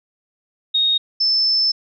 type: tone pair in turn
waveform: sine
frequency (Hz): 3729 / 5274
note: A#7 / E8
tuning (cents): 0 / 0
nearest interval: tritone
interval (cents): 600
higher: second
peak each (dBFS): -14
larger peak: neither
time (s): 0.74-0.98 / 1.2-1.72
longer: second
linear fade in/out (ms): 10
effects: none